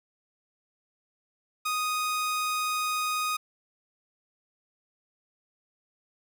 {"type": "tone", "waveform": "sawtooth", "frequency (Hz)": 1244.5, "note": "D#6", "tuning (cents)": 0, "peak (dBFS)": -23, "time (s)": [1.65, 3.37], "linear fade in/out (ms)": 10, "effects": []}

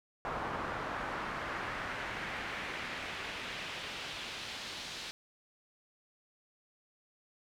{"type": "noise with band-pass filter sweep", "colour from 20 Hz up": "brown", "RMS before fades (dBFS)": -40, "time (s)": [0.25, 5.11], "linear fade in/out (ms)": 0, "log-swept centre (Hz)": [1100, 4300], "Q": 1.4, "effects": []}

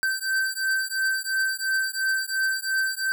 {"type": "beating tone pair", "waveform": "square", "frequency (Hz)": [1550, 1552.9], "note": ["G6", "G6"], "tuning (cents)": [-20, -17], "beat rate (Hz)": 2.9, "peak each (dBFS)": -27, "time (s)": [0.03, 3.12], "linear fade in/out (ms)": 0, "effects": []}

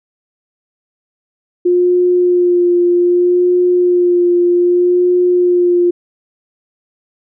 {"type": "tone with vibrato", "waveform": "sine", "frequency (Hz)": 354.5, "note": "F4", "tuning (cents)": 26, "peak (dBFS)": -8, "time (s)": [1.65, 5.91], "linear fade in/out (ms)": 10, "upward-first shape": "sine", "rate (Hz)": 0.64, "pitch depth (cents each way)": 18, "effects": []}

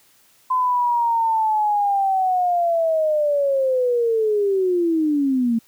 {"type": "linear sweep", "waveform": "sine", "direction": "down", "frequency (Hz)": [1024, 223.3], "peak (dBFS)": -16, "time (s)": [0.5, 5.59], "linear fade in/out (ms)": 10, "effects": ["white hiss -56 dBFS RMS until 5.67 s", "high-pass 60 Hz 12 dB/octave"]}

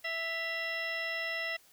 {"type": "harmonic tone with a mistuned harmonic", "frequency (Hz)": 659.3, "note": "E5", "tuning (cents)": 0, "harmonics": [1, 2, 3, 4, 5, 6, 8], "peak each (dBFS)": [-41, -47, -35, -40, -47, -47, -45], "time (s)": [0.04, 1.57], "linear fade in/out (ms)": 10, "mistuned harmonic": 4, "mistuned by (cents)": 69, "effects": ["white hiss -62 dBFS RMS until 1.72 s"]}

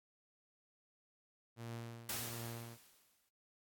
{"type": "tone with tremolo", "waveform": "sawtooth", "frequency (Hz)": 116.54, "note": "A#2", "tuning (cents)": 0, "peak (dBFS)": -39, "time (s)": [1.56, 2.78], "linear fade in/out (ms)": 50, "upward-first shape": "triangle", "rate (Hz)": 1.4, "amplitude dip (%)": 80}
{"type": "noise with exponential decay", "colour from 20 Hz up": "white", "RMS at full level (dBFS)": -40, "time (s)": [2.09, 3.29], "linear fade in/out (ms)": 2, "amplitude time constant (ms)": 260}
{"effects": ["AAC 64 kbps"]}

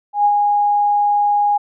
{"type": "tone with ADSR envelope", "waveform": "sine", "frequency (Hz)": 823, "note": "G#5", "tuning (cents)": -16, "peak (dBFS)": -9, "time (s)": [0.13, 1.58], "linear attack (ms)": 120, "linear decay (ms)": 58, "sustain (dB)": -3, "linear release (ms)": 12, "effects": []}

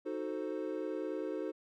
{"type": "chord", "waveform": "triangle", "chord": "D# diminished seventh", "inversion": "none", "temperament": "equal", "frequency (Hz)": [311.1, 370, 440, 523.3], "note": ["D#4", "F#4", "A4", "C5"], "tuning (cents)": [0, 0, 0, 0], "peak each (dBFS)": [-38, -39, -39, -40], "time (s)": [0.05, 1.52], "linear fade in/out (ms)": 20, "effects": []}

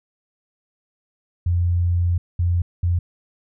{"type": "tone bursts at uneven times", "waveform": "sine", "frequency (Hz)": 87.31, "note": "F2", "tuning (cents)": 0, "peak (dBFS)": -16, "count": 3, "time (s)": [[1.46, 2.18], [2.39, 2.62], [2.83, 2.99]], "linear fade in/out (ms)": 5, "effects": []}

